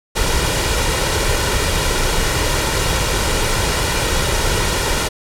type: noise with comb filter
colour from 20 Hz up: pink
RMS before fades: -17 dBFS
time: 0.15-5.09 s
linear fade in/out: 20 ms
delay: 2.1 ms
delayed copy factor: +0.5
effects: low-pass 10000 Hz 12 dB/octave